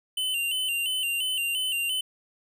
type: tone with vibrato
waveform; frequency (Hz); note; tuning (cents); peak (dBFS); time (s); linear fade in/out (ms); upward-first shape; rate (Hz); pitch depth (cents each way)
square; 2903; F#7; -34; -26; 0.17-2.01; 5; square; 2.9; 75
effects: none